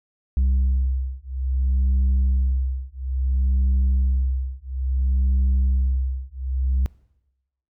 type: beating tone pair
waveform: sine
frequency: 64.9 / 65.49 Hz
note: C2 / C2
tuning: -13 / +2 cents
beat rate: 0.59 Hz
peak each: -19 dBFS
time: 0.37-6.86 s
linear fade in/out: 0 ms
effects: noise-tail reverb RT60 0.9 s tail -23 dB re dry + tanh soft clip ceiling -15 dBFS